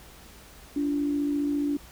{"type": "tone pair together", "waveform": "sine", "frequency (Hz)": [288.3, 342.8], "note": ["D4", "F4"], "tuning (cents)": [-32, -32], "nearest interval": "minor third", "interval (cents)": 300, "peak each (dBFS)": [-24, -35], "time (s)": [0.76, 1.77], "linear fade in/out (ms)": 5, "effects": ["added 60 Hz sine -53 dBFS peak until 1.91 s", "pink hiss -50 dBFS RMS until 1.91 s"]}